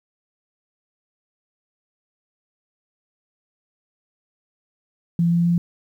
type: tone with pitch steps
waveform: sine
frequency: 170 / 171.08 / 172.17 Hz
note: F3 / F3 / F3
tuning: -46 / -35 / -24 cents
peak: -15 dBFS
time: 5.19-5.58 s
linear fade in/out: 2 ms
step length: 130 ms
effects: 9-bit